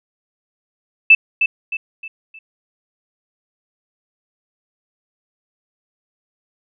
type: tone with echo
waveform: sine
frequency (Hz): 2637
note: E7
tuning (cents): 0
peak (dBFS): -4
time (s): 1.1-1.15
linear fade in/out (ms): 5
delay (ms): 310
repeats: 4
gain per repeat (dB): -8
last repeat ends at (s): 2.39
effects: none